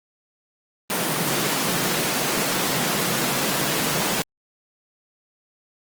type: high-pass noise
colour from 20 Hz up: pink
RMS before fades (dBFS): -23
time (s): 0.9-4.22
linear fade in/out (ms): 0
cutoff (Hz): 130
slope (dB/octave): 96
effects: Opus 24 kbps